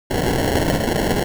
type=noise with sample-and-hold; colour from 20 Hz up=white; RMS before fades=-19 dBFS; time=0.1-1.24 s; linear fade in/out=10 ms; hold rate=1225 Hz; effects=none